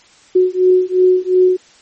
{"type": "beating tone pair", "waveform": "sine", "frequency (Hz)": [366.2, 369], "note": ["F#4", "F#4"], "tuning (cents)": [-18, -5], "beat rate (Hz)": 2.8, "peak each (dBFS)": -12, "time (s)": [0.35, 1.57], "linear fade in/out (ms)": 10, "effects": ["white hiss -47 dBFS RMS until 1.81 s", "MP3 32 kbps"]}